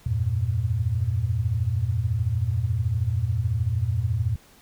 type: chord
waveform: sine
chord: E diminished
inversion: none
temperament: equal with one note detuned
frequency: 84.48 / 98 / 116.54 Hz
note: E2 / G2 / Bb2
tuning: +43 / 0 / 0 cents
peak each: -27 / -27 / -24 dBFS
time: 0.06-4.36 s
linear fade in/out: 5 ms
effects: pink hiss -54 dBFS RMS until 4.61 s